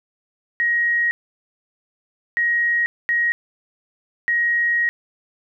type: tone bursts at uneven times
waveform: sine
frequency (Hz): 1888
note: A#6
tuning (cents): +22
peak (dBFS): -16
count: 4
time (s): 0.6-1.11 / 2.37-2.86 / 3.09-3.32 / 4.28-4.89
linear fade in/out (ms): 0
effects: none